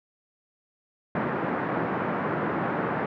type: band-pass noise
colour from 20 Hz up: pink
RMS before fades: -28 dBFS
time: 1.15-3.06 s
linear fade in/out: 2 ms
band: 150 to 1700 Hz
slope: 24 dB/octave
effects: none